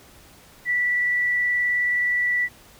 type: tone with vibrato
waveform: sine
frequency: 1960 Hz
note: B6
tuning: 14 cents flat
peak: -19 dBFS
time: 0.65-2.49 s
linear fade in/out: 50 ms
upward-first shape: triangle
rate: 19 Hz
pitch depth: 8 cents each way
effects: pink hiss -50 dBFS RMS until 2.79 s